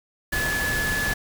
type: tone in noise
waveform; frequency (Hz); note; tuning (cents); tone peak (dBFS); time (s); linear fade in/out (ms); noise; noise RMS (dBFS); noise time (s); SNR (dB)
sine; 1715; A6; -45; -24; 0.32-1.14; 10; pink; -28; 0.32-1.14; +1
effects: none